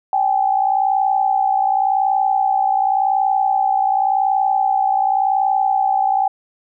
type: tone pair together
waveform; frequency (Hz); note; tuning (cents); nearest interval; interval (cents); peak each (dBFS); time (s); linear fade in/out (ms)
sine; 776.1 / 837; G5 / G#5; -18 / +13; minor second; 131; -15 / -19; 0.13-6.28; 2
effects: none